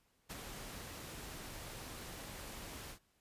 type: noise with ADSR envelope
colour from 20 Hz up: pink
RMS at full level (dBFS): -43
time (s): 0.29-2.99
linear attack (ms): 21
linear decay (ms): 26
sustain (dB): -5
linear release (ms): 89
effects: pink hiss -75 dBFS RMS until 3.2 s + resampled to 32000 Hz